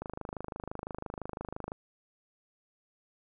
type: click train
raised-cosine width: 1 ms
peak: -23 dBFS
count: 45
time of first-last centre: 0.02-1.719 s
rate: 25.9 Hz
effects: none